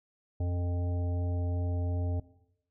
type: harmonic tone with a mistuned harmonic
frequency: 87.7 Hz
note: F2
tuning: 8 cents sharp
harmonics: 1 / 3 / 5 / 7 / 9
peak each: -28 / -41 / -45 / -45 / -50 dBFS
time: 0.4-2.2 s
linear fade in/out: 5 ms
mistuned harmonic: 3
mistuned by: +18 cents
effects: noise-tail reverb RT60 0.8 s tail -17 dB re dry